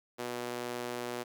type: tone with high-pass filter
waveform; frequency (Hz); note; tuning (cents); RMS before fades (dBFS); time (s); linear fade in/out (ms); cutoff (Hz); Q
sawtooth; 121.5; B2; -28; -38; 0.18-1.24; 20; 380; 1.2
effects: none